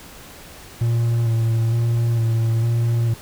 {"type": "tone with vibrato", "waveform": "triangle", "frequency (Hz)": 115.4, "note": "A#2", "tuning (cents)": -17, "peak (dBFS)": -14, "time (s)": [0.81, 3.14], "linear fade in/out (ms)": 5, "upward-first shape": "square", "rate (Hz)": 1.1, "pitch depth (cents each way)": 23, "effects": ["pink hiss -41 dBFS RMS until 3.21 s"]}